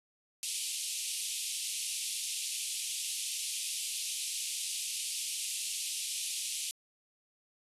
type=band-pass noise; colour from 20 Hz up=white; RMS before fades=-37 dBFS; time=0.43-6.71 s; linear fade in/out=0 ms; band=2500 to 11000 Hz; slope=48 dB/octave; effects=resampled to 32000 Hz